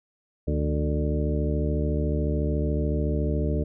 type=harmonic tone with a mistuned harmonic; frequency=73.9 Hz; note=D2; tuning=11 cents sharp; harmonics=1 / 2 / 3 / 4 / 5 / 6 / 8; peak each=-25 / -29 / -33 / -32 / -35 / -33 / -35 dBFS; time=0.47-3.64 s; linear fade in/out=10 ms; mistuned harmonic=2; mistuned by=+76 cents; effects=none